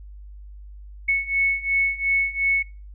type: beating tone pair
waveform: sine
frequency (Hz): 2205 / 2207.8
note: C#7 / C#7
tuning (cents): -10 / -8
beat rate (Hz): 2.8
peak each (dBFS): -23 / -21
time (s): 1.08-2.63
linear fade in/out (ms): 10
effects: noise-tail reverb RT60 0.3 s tail -22 dB re dry + added 50 Hz sine -38 dBFS peak until 2.94 s